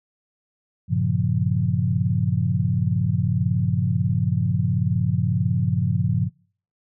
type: chord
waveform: sine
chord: G half-diminished seventh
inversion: none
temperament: equal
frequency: 98 / 116.54 / 138.59 / 174.61 Hz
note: G2 / Bb2 / Db3 / F3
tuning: 0 / 0 / 0 / 0 cents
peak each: -24 dBFS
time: 0.88-6.3 s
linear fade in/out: 50 ms
effects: noise-tail reverb RT60 0.5 s tail -26 dB re dry